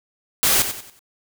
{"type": "noise with echo", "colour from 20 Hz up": "white", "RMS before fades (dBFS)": -17, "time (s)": [0.43, 0.62], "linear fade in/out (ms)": 0, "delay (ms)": 93, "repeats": 4, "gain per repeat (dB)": -9, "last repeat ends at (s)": 0.992, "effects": []}